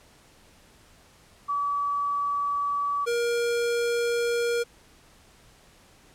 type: tone pair in turn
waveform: sine / square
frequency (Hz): 1145 / 472.9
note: D6 / A#4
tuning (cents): -44 / +25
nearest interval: octave + minor third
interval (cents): 1531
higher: first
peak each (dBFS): -24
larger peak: neither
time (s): 1.48-3.06 / 3.06-4.64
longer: neither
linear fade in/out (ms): 20
effects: pink hiss -56 dBFS RMS until 6.14 s + low-pass 11000 Hz 12 dB/octave